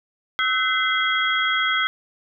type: tone cluster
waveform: sine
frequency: 1302 / 1515 / 2051 / 3286 Hz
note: E6 / F#6 / C7 / G#7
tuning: -22 / +40 / -35 / -19 cents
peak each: -24 dBFS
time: 0.39-1.87 s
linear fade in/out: 0 ms
effects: none